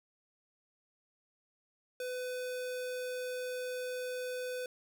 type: tone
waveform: square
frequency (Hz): 502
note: B4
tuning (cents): +28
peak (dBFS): -37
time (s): 2-4.66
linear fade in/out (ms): 2
effects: none